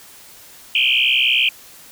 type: tone with frequency modulation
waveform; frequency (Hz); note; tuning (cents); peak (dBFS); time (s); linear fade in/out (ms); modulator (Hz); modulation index
sine; 2794; F7; 0; -13; 0.75-1.49; 2; 63.2; 6.5
effects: white hiss -43 dBFS RMS until 1.91 s